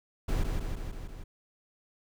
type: noise with echo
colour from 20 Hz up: brown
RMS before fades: -27 dBFS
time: 0.28-0.44 s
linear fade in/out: 10 ms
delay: 160 ms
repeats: 5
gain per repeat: -3 dB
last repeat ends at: 1.24 s
effects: none